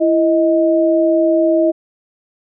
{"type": "tone pair together", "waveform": "sine", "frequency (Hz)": [333.1, 628.4], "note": ["E4", "D#5"], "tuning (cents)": [18, 17], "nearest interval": "major seventh", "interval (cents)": 1099, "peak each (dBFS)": -13, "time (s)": [0, 1.72], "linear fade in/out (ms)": 20, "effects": []}